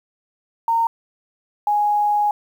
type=tone pair in turn; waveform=sine; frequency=918 / 830.7 Hz; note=A#5 / G#5; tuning=-27 / 0 cents; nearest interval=major second; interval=173 cents; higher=first; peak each=-15 dBFS; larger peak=neither; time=0.68-0.87 / 1.67-2.31 s; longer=second; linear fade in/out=2 ms; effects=8-bit